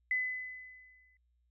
sine tone with exponential decay, 2013 Hz, B6, 33 cents sharp, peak -27 dBFS, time 0.11-1.17 s, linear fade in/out 2 ms, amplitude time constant 230 ms, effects added 60 Hz sine -70 dBFS peak until 1.5 s

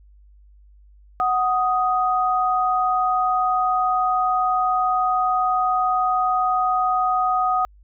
sine tone pair together, 741 / 1247 Hz, F#5 / D#6, +2 / +3 cents, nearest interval major sixth, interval 901 cents, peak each -20 dBFS, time 1.2-7.65 s, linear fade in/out 0 ms, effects added 50 Hz sine -47 dBFS peak until 7.83 s

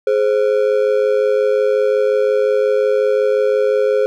triangle ring-modulated tone, 473.2 Hz, A#4, 26 cents sharp, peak -7 dBFS, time 0.07-4.06 s, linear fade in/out 0 ms, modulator 52.8 Hz, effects none

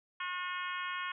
harmonic tone, 360.9 Hz, F#4, 43 cents flat, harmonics 3 / 4 / 5 / 6 / 7 / 8 / 9, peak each -39 / -41 / -43 / -45 / -46 / -47 / -48 dBFS, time 0.2-1.12 s, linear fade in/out 5 ms, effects none

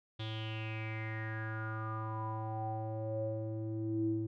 square tone with low-pass filter sweep, 110 Hz, A2, in tune, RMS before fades -38 dBFS, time 0.19-4.27 s, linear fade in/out 10 ms, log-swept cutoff 3500 to 290 Hz, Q 7.8, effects none

